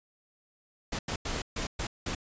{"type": "noise bursts at uneven times", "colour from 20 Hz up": "pink", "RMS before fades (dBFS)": -33, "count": 6, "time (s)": [[0.92, 0.99], [1.08, 1.16], [1.25, 1.42], [1.56, 1.67], [1.79, 1.87], [2.06, 2.15]], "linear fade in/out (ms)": 5, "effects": ["resampled to 16000 Hz"]}